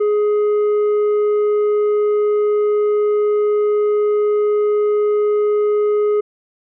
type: tone with tanh clipping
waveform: sine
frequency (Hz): 418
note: G#4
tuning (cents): +11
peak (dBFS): -14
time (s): 0-6.21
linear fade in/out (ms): 10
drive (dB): 5
effects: none